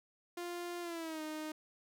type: tone with pitch glide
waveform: sawtooth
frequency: 349.2 to 309.3 Hz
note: F4 to D#4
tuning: 0 to -10 cents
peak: -36 dBFS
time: 0.37-1.52 s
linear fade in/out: 5 ms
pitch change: -210 cents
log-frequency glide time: 0.81-1.22 s
effects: none